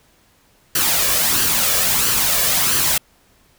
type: noise with flanger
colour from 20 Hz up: white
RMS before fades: -17 dBFS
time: 0.75-2.98 s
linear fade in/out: 5 ms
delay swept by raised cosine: 0.66 to 1.76 ms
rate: 1.5 Hz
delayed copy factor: +0.5
effects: pink hiss -56 dBFS RMS until 3.58 s